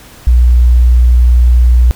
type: tone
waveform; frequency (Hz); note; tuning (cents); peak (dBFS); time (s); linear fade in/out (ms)
sine; 60.6; B1; -32; -3; 0.27-1.91; 0
effects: pink hiss -37 dBFS RMS until 1.95 s